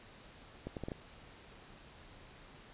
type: accelerating click train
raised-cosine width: 2 ms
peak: -26 dBFS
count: 5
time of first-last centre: 0.67-0.918 s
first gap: 98 ms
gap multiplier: 0.7
effects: pink hiss -56 dBFS RMS until 2.73 s + resampled to 8000 Hz